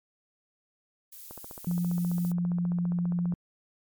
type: noise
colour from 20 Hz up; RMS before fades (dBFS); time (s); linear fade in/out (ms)
violet; -45; 1.12-2.32; 5
type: click train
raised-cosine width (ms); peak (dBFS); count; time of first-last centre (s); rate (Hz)
1; -29; 31; 1.31-3.323; 14.9
type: tone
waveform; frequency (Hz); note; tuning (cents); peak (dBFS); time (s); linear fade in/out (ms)
sine; 174.61; F3; 0; -25; 1.67-3.34; 2
effects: MP3 96 kbps